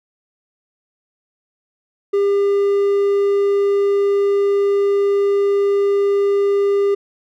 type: tone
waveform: triangle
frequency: 401 Hz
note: G4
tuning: 39 cents sharp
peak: -11 dBFS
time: 2.13-6.95 s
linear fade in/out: 10 ms
effects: none